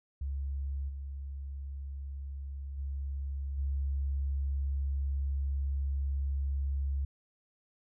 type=tone with level steps; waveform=sine; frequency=69 Hz; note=C#2; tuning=7 cents flat; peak=-32 / -37 / -33 / -29 dBFS; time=0.21-7.05 s; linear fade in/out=5 ms; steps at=0.88 / 2.77 / 3.57 s; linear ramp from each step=20 ms; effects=none